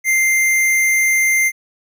square tone, 2093 Hz, C7, in tune, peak -13 dBFS, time 0.04-1.52 s, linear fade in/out 50 ms, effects none

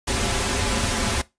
pink noise with comb filter, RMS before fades -23 dBFS, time 0.07-1.22 s, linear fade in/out 10 ms, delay 6.4 ms, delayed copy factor -0.75, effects noise-tail reverb RT60 0.2 s tail -19 dB re dry + resampled to 22050 Hz

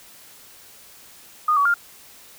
sine tone with pitch steps, 1228 / 1135 / 1402 Hz, D#6 / C#6 / F6, -23 / +41 / +6 cents, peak -15 dBFS, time 1.48-1.741 s, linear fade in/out 5 ms, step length 87 ms, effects white hiss -47 dBFS RMS until 2.38 s

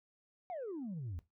sine exponential sweep, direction down, 760 to 77.9 Hz, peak -37 dBFS, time 0.5-1.19 s, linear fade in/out 0 ms, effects noise-tail reverb RT60 0.2 s tail -17 dB re dry + tanh soft clip ceiling -37 dBFS

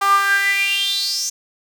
sawtooth tone with high-pass filter sweep, 396.5 Hz, G4, 20 cents sharp, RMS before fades -18 dBFS, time 0.01-1.3 s, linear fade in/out 10 ms, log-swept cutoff 1000 to 6300 Hz, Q 8.8, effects none

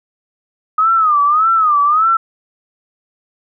sine tone with vibrato, 1244.5 Hz, D#6, in tune, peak -9 dBFS, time 0.78-2.17 s, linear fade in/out 5 ms, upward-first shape sine, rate 1.7 Hz, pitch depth 140 cents each way, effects none

